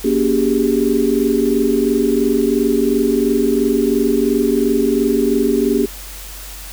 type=tone cluster; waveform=sine; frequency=236.4 / 282.8 / 384.4 / 407.3 Hz; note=A#3 / C#4 / G4 / G#4; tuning=+24 / +35 / -34 / -34 cents; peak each=-18 dBFS; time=0.04-5.86 s; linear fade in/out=10 ms; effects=added 47 Hz sine -33 dBFS peak until 6.72 s + white hiss -34 dBFS RMS until 6.72 s